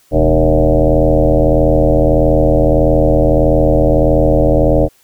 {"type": "tone with frequency modulation", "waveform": "sine", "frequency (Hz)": 302.6, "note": "D#4", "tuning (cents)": -48, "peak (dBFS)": -7, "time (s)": [0.11, 4.89], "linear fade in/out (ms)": 50, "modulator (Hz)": 81.6, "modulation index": 4.2, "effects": ["white hiss -52 dBFS RMS until 5.03 s"]}